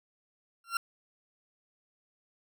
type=tone with exponential growth; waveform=40% pulse; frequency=1371 Hz; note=F6; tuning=32 cents flat; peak=-23 dBFS; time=0.64-0.77 s; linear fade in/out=2 ms; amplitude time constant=27 ms; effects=none